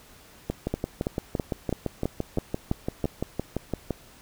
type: two click trains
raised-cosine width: 2 ms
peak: -12 / -13 dBFS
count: 8 / 21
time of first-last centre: 0.74-3.043 / 0.5-3.907 s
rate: 3.04 / 5.87 Hz
effects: pink hiss -52 dBFS RMS until 4.21 s